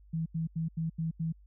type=tone bursts; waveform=sine; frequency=162.4 Hz; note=E3; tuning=26 cents flat; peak=-29 dBFS; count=6; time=0.13-1.325 s; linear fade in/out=10 ms; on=130 ms; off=83 ms; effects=added 50 Hz sine -54 dBFS peak until 1.46 s